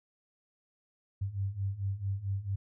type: beating tone pair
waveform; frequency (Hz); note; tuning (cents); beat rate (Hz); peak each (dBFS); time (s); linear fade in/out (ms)
sine; 95.6 / 100.1; G2 / G2; -43 / +37; 4.5; -36 / -33; 1.21-2.56; 10
effects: none